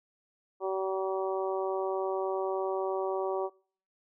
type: harmonic tone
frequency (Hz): 190.7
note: G3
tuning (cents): -47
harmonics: 2 / 3 / 4 / 5 / 6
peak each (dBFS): -31 / -35 / -37 / -39 / -41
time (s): 0.6-3.5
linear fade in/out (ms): 50
effects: noise-tail reverb RT60 0.5 s tail -25 dB re dry